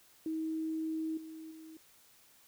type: tone with level steps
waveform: sine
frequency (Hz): 318.5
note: D#4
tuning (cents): +41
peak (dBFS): -33 / -44 / -48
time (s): 0.26-1.77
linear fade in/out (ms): 2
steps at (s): 1.17 / 1.51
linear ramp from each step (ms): 5
effects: white hiss -63 dBFS RMS until 2.47 s